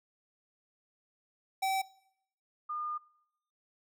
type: tone pair in turn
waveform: square / sine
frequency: 769 / 1214 Hz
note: G5 / D#6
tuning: -33 / -43 cents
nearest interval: minor sixth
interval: 790 cents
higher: second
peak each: -29 / -34 dBFS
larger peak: first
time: 1.62-1.82 / 2.69-2.98 s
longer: second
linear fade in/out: 10 ms
effects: noise-tail reverb RT60 0.7 s tail -21 dB re dry